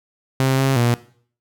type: tone with pitch steps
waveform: sawtooth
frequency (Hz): 132.8 / 134.8 / 119.7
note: C3 / C#3 / A#2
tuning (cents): +26 / -48 / +46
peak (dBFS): -11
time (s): 0.4-0.94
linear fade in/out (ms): 0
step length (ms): 180
effects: noise-tail reverb RT60 0.5 s tail -18 dB re dry